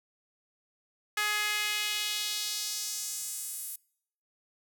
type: tone with high-pass filter sweep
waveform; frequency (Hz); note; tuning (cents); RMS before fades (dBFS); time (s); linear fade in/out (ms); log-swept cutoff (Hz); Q
sawtooth; 419.6; G#4; +18; -33; 1.17-3.76; 5; 1600 to 11000; 1.6
effects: noise-tail reverb RT60 0.7 s tail -26 dB re dry